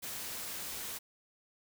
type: noise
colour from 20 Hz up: white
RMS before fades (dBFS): -41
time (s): 0.02-0.99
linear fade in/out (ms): 20
effects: none